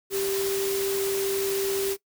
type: tone in noise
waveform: sine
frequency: 392 Hz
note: G4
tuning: in tune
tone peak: -25 dBFS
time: 0.1-1.97 s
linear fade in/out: 50 ms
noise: white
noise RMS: -32 dBFS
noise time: 0.1-1.97 s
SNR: +4 dB
effects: noise-tail reverb RT60 0.1 s tail -19 dB re dry